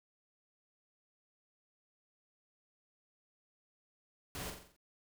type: noise with echo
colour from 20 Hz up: pink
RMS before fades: -43 dBFS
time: 4.35-4.5 s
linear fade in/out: 0 ms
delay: 44 ms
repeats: 6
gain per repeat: -5 dB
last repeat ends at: 4.764 s
effects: none